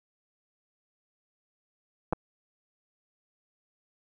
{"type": "clicks", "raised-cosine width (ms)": 1, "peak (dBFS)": -14, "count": 2, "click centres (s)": [2.126, 2.132], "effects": []}